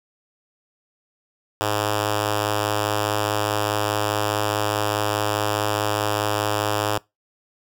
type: tone with notch filter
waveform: 5% pulse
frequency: 104.8 Hz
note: G#2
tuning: 16 cents sharp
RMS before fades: -23 dBFS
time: 1.61-6.98 s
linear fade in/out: 0 ms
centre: 220 Hz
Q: 1.6
effects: noise-tail reverb RT60 0.2 s tail -23 dB re dry